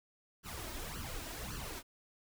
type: noise with flanger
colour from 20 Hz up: pink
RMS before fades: -43 dBFS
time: 0.43-1.83 s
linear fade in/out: 50 ms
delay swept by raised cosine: 0.66 to 3.26 ms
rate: 1.8 Hz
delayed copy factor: +0.75
effects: none